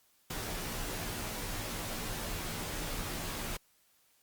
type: noise with comb filter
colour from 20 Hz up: pink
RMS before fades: -38 dBFS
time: 0.3-3.57 s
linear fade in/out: 5 ms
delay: 15 ms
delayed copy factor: -0.65
effects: white hiss -69 dBFS RMS until 4.22 s + Opus 48 kbps